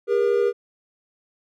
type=tone pair together; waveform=triangle; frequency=403.4 / 476 Hz; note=G4 / A#4; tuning=+50 / +36 cents; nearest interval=minor third; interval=286 cents; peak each=-18 dBFS; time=0.07-0.53 s; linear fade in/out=50 ms; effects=none